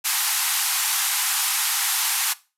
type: band-pass noise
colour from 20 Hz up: white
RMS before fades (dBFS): -23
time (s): 0.04-2.34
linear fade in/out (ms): 20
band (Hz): 760 to 14000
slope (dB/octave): 96
effects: noise-tail reverb RT60 0.3 s tail -19 dB re dry